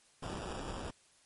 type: noise with sample-and-hold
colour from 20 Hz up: pink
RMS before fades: -41 dBFS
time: 0.22-0.91 s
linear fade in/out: 10 ms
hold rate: 2100 Hz
effects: white hiss -66 dBFS RMS until 1.25 s + MP3 48 kbps